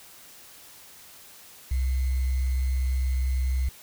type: tone with sample-and-hold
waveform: sine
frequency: 64.5 Hz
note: C2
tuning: 24 cents flat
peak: -22 dBFS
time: 1.71-3.69 s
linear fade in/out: 5 ms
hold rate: 2100 Hz
effects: white hiss -49 dBFS RMS until 3.82 s